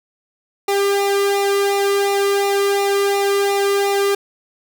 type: tone with flanger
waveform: sawtooth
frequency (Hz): 399.3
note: G4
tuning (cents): +32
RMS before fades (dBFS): -17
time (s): 0.68-4.15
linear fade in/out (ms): 5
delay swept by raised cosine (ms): 0.62 to 1.19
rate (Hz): 2.8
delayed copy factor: -0.75
effects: none